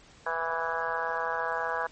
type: harmonic tone with a mistuned harmonic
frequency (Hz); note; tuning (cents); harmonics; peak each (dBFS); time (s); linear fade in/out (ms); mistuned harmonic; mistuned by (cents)
164.81; E3; 0; 3 / 4 / 5 / 6 / 7 / 8 / 9 / 10; -36 / -36 / -36 / -34 / -37 / -40 / -37 / -35; 0.26-1.87; 5; 8; -20
effects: pink hiss -55 dBFS RMS until 1.91 s + MP3 32 kbps